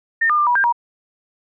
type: tone with pitch steps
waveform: sine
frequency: 1819 / 1207 / 1190 / 971 / 1593 / 951 Hz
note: A#6 / D6 / D6 / B5 / G6 / A#5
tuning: -43 / +47 / +22 / -30 / +27 / +34 cents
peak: -13 dBFS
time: 0.21-0.726 s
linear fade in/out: 10 ms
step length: 86 ms
effects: none